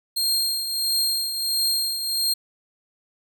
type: tone with tremolo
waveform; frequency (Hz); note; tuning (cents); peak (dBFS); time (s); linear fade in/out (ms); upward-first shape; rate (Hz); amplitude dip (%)
sawtooth; 4212; C8; +11; -16; 0.16-2.34; 10; triangle; 1.5; 60
effects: none